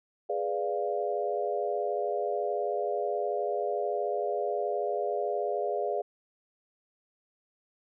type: chord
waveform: sine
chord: G# diminished seventh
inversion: none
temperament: equal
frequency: 415.3 / 493.9 / 587.3 / 698.5 Hz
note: G#4 / B4 / D5 / F5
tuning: 0 / 0 / 0 / 0 cents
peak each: -32 / -35 / -33 / -33 dBFS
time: 0.29-6.02 s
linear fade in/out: 10 ms
effects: none